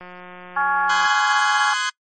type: click train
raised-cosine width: 0.5 ms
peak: -24 dBFS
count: 190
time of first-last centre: 0.01-1.06 s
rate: 180 Hz
type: harmonic tone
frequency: 279.5 Hz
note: C#4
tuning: 14 cents sharp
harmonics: 3 / 4 / 5 / 6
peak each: -21 / -22 / -23 / -24 dBFS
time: 0.56-1.74 s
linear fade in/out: 10 ms
type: chord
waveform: sawtooth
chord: Ab dominant seventh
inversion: first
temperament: just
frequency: 1038.3 / 1245.9 / 1495.1 / 1661.2 Hz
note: C6 / Eb6 / Gb6 / Ab6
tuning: -14 / +2 / +18 / 0 cents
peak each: -22 / -26 / -21 / -22 dBFS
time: 0.89-1.9 s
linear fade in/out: 10 ms
effects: noise-tail reverb RT60 0.1 s tail -25 dB re dry + MP3 32 kbps